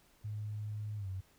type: tone with pitch glide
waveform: sine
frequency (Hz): 105.7 to 94.71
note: G#2 to F#2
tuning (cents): +31 to +41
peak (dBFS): -37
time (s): 0.24-1.21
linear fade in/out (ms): 10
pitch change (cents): -190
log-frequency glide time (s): 0.97-1.08
effects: pink hiss -67 dBFS RMS until 1.38 s